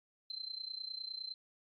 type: tone with amplitude modulation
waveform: sine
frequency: 4101 Hz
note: C8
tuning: 36 cents flat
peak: -37 dBFS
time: 0.3-1.34 s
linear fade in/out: 2 ms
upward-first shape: sine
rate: 29.8 Hz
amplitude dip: 85%
effects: AAC 64 kbps